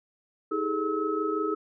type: tone cluster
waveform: sine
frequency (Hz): 317.3 / 404.8 / 430.3 / 1291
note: D#4 / G#4 / A4 / E6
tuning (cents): +34 / -44 / -39 / -37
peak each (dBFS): -31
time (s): 0.51-1.55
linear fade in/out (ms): 10
effects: none